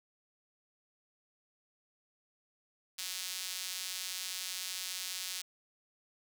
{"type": "tone with high-pass filter", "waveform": "sawtooth", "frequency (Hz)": 184.9, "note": "F#3", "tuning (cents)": -1, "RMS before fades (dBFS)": -40, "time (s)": [2.98, 5.42], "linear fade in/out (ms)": 10, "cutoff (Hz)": 4000, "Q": 1, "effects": []}